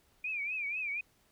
sine tone with vibrato, 2412 Hz, D7, 46 cents sharp, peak -33 dBFS, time 0.24-1.01 s, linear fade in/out 5 ms, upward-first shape triangle, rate 4.1 Hz, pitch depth 150 cents each way, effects pink hiss -69 dBFS RMS until 1.31 s

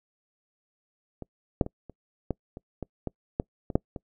clicks, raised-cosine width 2 ms, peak -24 / -7 / -22 / -29 / -14 / -26 / -20 / -17 / -11 / -21 / -7 / -22 dBFS, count 12, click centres 1.223 / 1.612 / 1.664 / 1.897 / 2.307 / 2.571 / 2.827 / 3.073 / 3.399 / 3.702 / 3.755 / 3.962 s, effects noise-tail reverb RT60 0.1 s tail -26 dB re dry

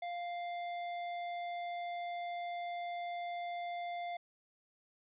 sine tone with tanh clipping, 698.5 Hz, F5, in tune, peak -40 dBFS, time 0.02-4.17 s, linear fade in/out 5 ms, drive 17 dB, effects resampled to 8000 Hz

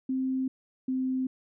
sine tone pair in turn, 261.6 / 259.5 Hz, C4 / C4, 0 / -14 cents, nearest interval unison, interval 14 cents, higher first, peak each -26 dBFS, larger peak neither, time 0.09-0.48 / 0.88-1.27 s, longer neither, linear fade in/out 5 ms, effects none

